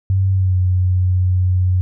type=tone with pitch glide; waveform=sine; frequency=95.7 to 91.54 Hz; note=G2 to F#2; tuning=-41 to -18 cents; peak=-12 dBFS; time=0.1-1.81 s; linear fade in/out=0 ms; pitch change=-77 cents; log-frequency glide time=0.32-0.57 s; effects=none